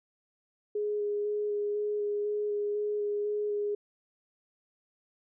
sine tone with vibrato, 415.3 Hz, G#4, in tune, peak -28 dBFS, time 0.75-3.75 s, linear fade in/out 5 ms, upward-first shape square, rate 2 Hz, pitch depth 10 cents each way, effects none

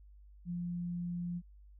sine tone, 174.61 Hz, F3, in tune, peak -35 dBFS, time 0.45-1.42 s, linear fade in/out 50 ms, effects added 50 Hz sine -54 dBFS peak until 1.79 s

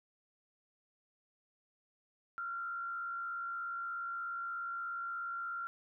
sine tone with frequency modulation, 1380 Hz, F6, 21 cents flat, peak -37 dBFS, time 2.38-5.67 s, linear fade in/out 0 ms, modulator 63.2 Hz, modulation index 0.52, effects none

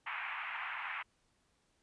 white band-pass noise, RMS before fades -41 dBFS, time 0.06-1.03 s, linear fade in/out 10 ms, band 810 to 2600 Hz, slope 48 dB/octave, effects pink hiss -75 dBFS RMS until 1.82 s + resampled to 22050 Hz

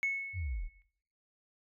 sine tone with exponential decay, 2200 Hz, C#7, 14 cents flat, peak -26 dBFS, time 0.03-0.82 s, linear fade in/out 0 ms, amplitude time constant 170 ms
sine linear sweep, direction down, 98 to 30.76 Hz, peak -33 dBFS, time 0.33-0.69 s, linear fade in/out 50 ms
effects noise-tail reverb RT60 0.6 s tail -18 dB re dry + tanh soft clip ceiling -25 dBFS

